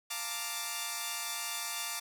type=chord; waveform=5% pulse; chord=Bb major seventh; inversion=second; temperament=equal; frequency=698.5 / 880 / 932.3 / 1174.7 Hz; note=F5 / A5 / Bb5 / D6; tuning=0 / 0 / 0 / 0 cents; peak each=-31 / -30 / -31 / -26 dBFS; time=0.1-2 s; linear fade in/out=10 ms; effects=none